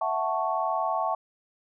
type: chord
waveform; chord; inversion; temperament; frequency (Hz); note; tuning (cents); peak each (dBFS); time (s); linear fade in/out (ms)
sine; F# minor seventh; third; equal; 659.3 / 740 / 880 / 1108.7; E5 / F#5 / A5 / C#6; 0 / 0 / 0 / 0; -30; 0.01-1.15; 5
effects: none